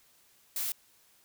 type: noise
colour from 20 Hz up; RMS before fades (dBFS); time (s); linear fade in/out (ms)
blue; -33; 0.56-0.72; 2
effects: white hiss -64 dBFS RMS until 1.24 s